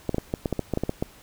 clicks, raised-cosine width 2 ms, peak -11 dBFS, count 12, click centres 0.093 / 0.145 / 0.183 / 0.339 / 0.458 / 0.527 / 0.593 / 0.737 / 0.774 / 0.836 / 0.894 / 1.025 s, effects pink hiss -51 dBFS RMS until 1.22 s

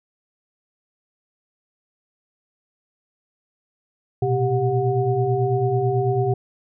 sine tone cluster, 117.7 / 126.8 / 392.6 / 729 Hz, A#2 / B2 / G4 / F#5, +17 / +46 / +3 / -26 cents, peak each -26 / -22 / -21 / -26 dBFS, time 4.22-6.34 s, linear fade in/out 5 ms, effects none

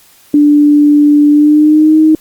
sine tone with pitch glide, 293.7 to 313 Hz, D4 to D#4, 0 to +10 cents, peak -3 dBFS, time 0.34-2.15 s, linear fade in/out 2 ms, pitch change +110 cents, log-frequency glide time 1.3-1.98 s, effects white hiss -44 dBFS RMS until 2.2 s + Opus 48 kbps

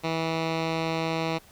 10% pulse tone with low-pass filter, 162.6 Hz, E3, 23 cents flat, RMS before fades -28 dBFS, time 0.03-1.39 s, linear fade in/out 20 ms, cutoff 3800 Hz, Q 1.5, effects pink hiss -54 dBFS RMS until 1.51 s

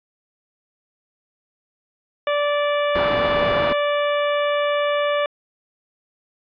harmonic tone, 583 Hz, D5, 13 cents flat, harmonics 1 / 2 / 3 / 4 / 5 / 6, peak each -19 / -25 / -29 / -31 / -33 / -35 dBFS, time 2.27-5.26 s, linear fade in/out 2 ms
white low-pass noise, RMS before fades -25 dBFS, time 2.95-3.73 s, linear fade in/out 5 ms, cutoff 1100 Hz, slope 12 dB/octave
effects resampled to 11025 Hz

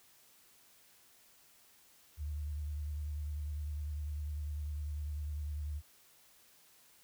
sine tone with vibrato, 74.4 Hz, D2, 23 cents sharp, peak -36 dBFS, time 2.17-5.82 s, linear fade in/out 50 ms, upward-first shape sine, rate 10 Hz, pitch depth 44 cents each way, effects white hiss -64 dBFS RMS until 7.03 s

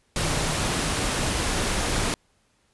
sine tone in noise, 156.7 Hz, D#3, 13 cents sharp, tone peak -31 dBFS, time 0.17-0.55 s, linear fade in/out 0 ms, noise pink, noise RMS -25 dBFS, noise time 0.16-2.14 s, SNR -9 dB, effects pink hiss -66 dBFS RMS until 2.73 s + resampled to 24000 Hz

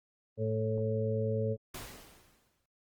harmonic tone, 110 Hz, A2, in tune, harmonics 1 / 2 / 4 / 5, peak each -32 / -38 / -34 / -36 dBFS, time 0.37-1.57 s, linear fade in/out 50 ms
pink noise with exponential decay, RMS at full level -41 dBFS, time 1.74-2.66 s, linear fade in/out 5 ms, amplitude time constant 200 ms
effects Opus 24 kbps

